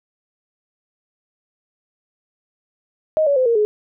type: tone with pitch steps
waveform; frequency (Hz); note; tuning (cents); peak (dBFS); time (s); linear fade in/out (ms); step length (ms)
sine; 625 / 566.5 / 513.6 / 465.5 / 422; D#5 / C#5 / C5 / A#4 / G#4; +8 / +37 / -32 / -2 / +28; -13; 3.17-3.65; 0; 96
effects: none